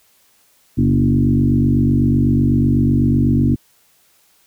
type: tone with frequency modulation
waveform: sine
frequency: 185 Hz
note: F#3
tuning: in tune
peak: -11 dBFS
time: 0.77-3.56 s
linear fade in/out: 20 ms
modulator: 48 Hz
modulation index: 2.4
effects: white hiss -56 dBFS RMS until 4.46 s